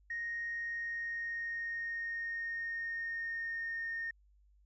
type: tone with pitch glide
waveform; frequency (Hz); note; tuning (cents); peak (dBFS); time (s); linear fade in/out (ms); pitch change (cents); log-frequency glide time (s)
sine; 1864.7 to 1835.8; A#6 to A#6; 0 to -27; -35; 0.1-4.11; 5; -27; 0.48-3.87
effects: tanh soft clip ceiling -31 dBFS + added 50 Hz sine -63 dBFS peak until 4.65 s